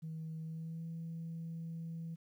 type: tone with pitch glide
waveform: sine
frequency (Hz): 159.8 to 164.67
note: D#3 to E3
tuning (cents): +47 to -2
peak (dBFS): -39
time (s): 0.02-2.16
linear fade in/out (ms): 20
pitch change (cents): +51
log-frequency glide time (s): 0.42-0.84
effects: tanh soft clip ceiling -37 dBFS + 12-bit